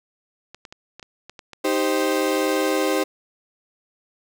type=clicks; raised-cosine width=0.2 ms; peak=-22 dBFS; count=10; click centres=0.546 / 0.652 / 0.725 / 0.996 / 1.028 / 1.296 / 1.392 / 1.533 / 1.66 / 2.35 s
type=chord; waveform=35% pulse; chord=C minor; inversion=first; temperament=equal; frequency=311.1 / 392 / 523.3 Hz; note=Eb4 / G4 / C5; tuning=0 / 0 / 0 cents; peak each=-22 dBFS; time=1.64-3.04 s; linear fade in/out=10 ms
effects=none